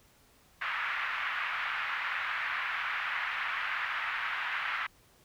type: band-pass noise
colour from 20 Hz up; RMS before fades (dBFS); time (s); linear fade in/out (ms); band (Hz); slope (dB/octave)
pink; -34; 0.61-4.87; 10; 1200 to 2400; 24
effects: pink hiss -63 dBFS RMS until 5.24 s